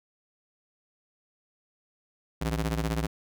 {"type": "ring-modulated tone", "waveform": "sawtooth", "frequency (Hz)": 110.6, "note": "A2", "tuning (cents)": 9, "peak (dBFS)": -20, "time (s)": [2.41, 3.07], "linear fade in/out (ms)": 10, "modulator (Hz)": 47.5, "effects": []}